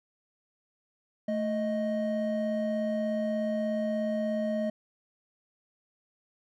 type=tone pair together; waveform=triangle; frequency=220 / 623.3 Hz; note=A3 / D#5; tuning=0 / +3 cents; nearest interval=octave + tritone; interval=1803 cents; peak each=-28 dBFS; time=1.28-4.7 s; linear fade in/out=5 ms; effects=none